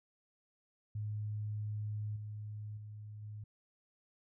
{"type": "tone with level steps", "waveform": "sine", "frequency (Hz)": 105.7, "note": "G#2", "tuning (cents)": 31, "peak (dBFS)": [-36, -41, -45, -43], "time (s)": [0.95, 3.44], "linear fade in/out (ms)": 5, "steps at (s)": [2.16, 2.77, 3.22], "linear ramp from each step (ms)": 5, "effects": []}